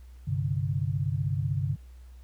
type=chord; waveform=sine; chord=G suspended fourth; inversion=none; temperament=equal; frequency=98 / 130.81 / 146.83 Hz; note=G2 / C3 / D3; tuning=0 / 0 / 0 cents; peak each=-30 dBFS; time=0.27-1.76 s; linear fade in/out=10 ms; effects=added 62 Hz sine -45 dBFS peak until 2.23 s + pink hiss -65 dBFS RMS until 2.23 s